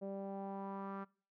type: tone with low-pass filter sweep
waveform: sawtooth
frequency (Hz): 196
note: G3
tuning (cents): 0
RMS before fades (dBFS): -44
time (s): 0.01-1.05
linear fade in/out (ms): 20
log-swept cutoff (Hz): 560 to 1300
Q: 3.6
effects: noise-tail reverb RT60 0.4 s tail -23 dB re dry